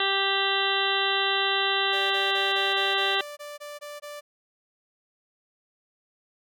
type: harmonic tone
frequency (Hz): 392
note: G4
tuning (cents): 0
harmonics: 1 / 2 / 3 / 4 / 5 / 7 / 8 / 9 / 10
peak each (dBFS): -31 / -31 / -31 / -31 / -31 / -31 / -31 / -31 / -31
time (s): 0-3.21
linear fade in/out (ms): 2
type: tone bursts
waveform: sawtooth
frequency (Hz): 587.3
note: D5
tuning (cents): 0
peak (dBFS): -33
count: 11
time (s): 1.92-4.21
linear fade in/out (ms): 20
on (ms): 190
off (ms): 20
effects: none